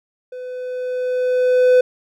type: tone with level ramp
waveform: triangle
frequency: 503 Hz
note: B4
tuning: 32 cents sharp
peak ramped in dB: -27 to -6 dBFS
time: 0.32-1.81 s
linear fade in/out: 5 ms
effects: none